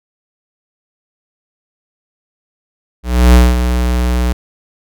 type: tone with ADSR envelope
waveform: square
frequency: 61.2 Hz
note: B1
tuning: 15 cents flat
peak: -3 dBFS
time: 3.03-4.33 s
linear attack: 310 ms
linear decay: 210 ms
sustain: -9 dB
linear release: 8 ms
effects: none